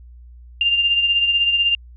sine beating tone pair, 2794 / 2810 Hz, F7 / F7, 0 / +10 cents, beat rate 16 Hz, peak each -15 / -24 dBFS, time 0.61-1.75 s, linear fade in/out 2 ms, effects added 60 Hz sine -39 dBFS peak until 1.96 s

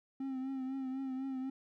triangle tone with vibrato, 264.4 Hz, C4, 18 cents sharp, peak -34 dBFS, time 0.2-1.5 s, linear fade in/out 5 ms, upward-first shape triangle, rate 4 Hz, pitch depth 49 cents each way, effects none

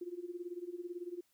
sine tone with tremolo, 351.6 Hz, F4, 12 cents sharp, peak -37 dBFS, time 0.01-1.21 s, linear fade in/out 5 ms, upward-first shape sine, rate 18 Hz, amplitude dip 85%, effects white hiss -75 dBFS RMS until 1.33 s

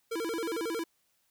square tone with vibrato, 389.1 Hz, G4, 13 cents flat, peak -32 dBFS, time 0.11-0.84 s, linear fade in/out 10 ms, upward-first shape square, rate 11 Hz, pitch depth 280 cents each way, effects white hiss -73 dBFS RMS until 1.3 s

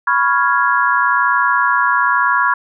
sine chord, C# dominant seventh, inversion third, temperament equal, 987.8 / 1108.7 / 1396.9 / 1661.2 Hz, B5 / C#6 / E#6 / G#6, 0 / 0 / 0 / 0 cents, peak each -17 dBFS, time 0.07-2.54 s, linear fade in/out 5 ms, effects none

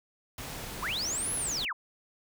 pink noise, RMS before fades -40 dBFS, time 0.38-1.65 s, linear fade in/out 2 ms
sine linear two-way sweep, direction up then down, 830.6 to 11175 to 830.6 Hz, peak -30 dBFS, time 0.82-1.73 s, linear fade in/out 10 ms, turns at 1.34 s
effects none

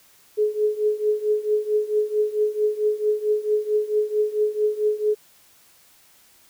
sine tone with tremolo, 423.8 Hz, G#4, 35 cents sharp, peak -15 dBFS, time 0.37-5.15 s, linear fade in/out 20 ms, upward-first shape triangle, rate 4.5 Hz, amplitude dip 90%, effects white hiss -55 dBFS RMS until 6.49 s

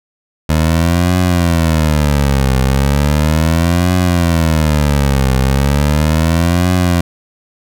20% pulse tone with vibrato, 76.9 Hz, D#2, 20 cents flat, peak -5 dBFS, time 0.49-7.01 s, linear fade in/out 5 ms, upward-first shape triangle, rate 0.36 Hz, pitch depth 300 cents each way, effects none

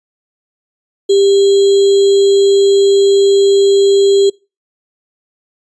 sine tone with sample-and-hold, 395.7 Hz, G4, 16 cents sharp, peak -6 dBFS, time 1.09-4.3 s, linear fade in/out 10 ms, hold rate 3675 Hz, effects noise-tail reverb RT60 0.3 s tail -26 dB re dry + resampled to 22050 Hz

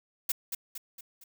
blue noise with echo, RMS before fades -28 dBFS, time 0.29-0.32 s, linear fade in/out 5 ms, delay 230 ms, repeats 4, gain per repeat -6 dB, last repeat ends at 1.24 s, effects none

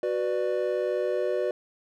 triangle chord, B minor, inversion second, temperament just, 370.4 / 493.9 / 592.7 Hz, F#4 / B4 / D5, +2 / 0 / +16 cents, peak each -27 dBFS, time 0.03-1.51 s, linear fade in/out 2 ms, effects none

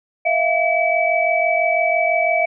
sine tone cluster, 649 / 695 / 2292 Hz, E5 / F5 / D7, -27 / -9 / -43 cents, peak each -19 dBFS, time 0.25-2.46 s, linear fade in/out 10 ms, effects none

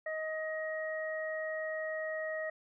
harmonic tone, 629 Hz, D#5, 19 cents sharp, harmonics 1 / 2 / 3, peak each -36 / -49 / -39 dBFS, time 0.06-2.5 s, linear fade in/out 5 ms, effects none

